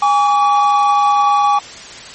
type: tone pair together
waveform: triangle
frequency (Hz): 820.2 / 1142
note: G#5 / D6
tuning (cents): -22 / -49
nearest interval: tritone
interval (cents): 573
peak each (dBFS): -10 / -11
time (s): 0.02-1.59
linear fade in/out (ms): 5
effects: white hiss -33 dBFS RMS until 2.14 s + MP3 32 kbps